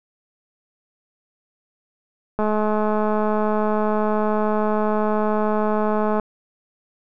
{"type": "click train", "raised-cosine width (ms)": 1, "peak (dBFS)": -9, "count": 812, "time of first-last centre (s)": [2.39, 6.198], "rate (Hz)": 213, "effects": []}